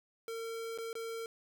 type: tone with dropouts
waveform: square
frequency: 455.5 Hz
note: A#4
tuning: 40 cents flat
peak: -39 dBFS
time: 0.28-1.26 s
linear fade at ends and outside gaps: 1 ms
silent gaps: 0.777-0.785 / 0.93-0.953 s
effects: none